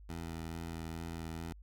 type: tone with vibrato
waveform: 15% pulse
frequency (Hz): 82.41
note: E2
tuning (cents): 0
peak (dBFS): -34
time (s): 0.09-1.53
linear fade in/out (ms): 5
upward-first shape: sine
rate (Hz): 2.3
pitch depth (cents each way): 22
effects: added 50 Hz sine -51 dBFS peak until 1.62 s